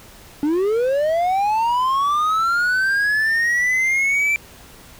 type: linear sweep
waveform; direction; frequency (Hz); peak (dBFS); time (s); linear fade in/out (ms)
triangle; up; 283.3 to 2349; -14; 0.43-4.36; 0
effects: pink hiss -44 dBFS RMS until 4.99 s